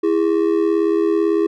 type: ring-modulated tone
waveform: triangle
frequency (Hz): 370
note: F#4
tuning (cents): 0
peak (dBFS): -9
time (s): 0.03-1.47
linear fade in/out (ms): 10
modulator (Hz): 39
effects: none